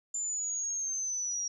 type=linear sweep; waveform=sine; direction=down; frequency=7170 to 5670 Hz; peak=-31 dBFS; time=0.14-1.48 s; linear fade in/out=5 ms; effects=none